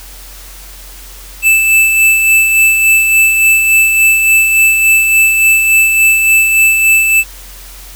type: tone with tremolo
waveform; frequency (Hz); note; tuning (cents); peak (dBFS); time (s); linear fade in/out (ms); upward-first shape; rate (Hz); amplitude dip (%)
square; 2637; E7; 0; -5; 1.42-7.24; 50; sine; 3.5; 40
effects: added 45 Hz sine -32 dBFS peak until 7.95 s + white hiss -34 dBFS RMS until 7.95 s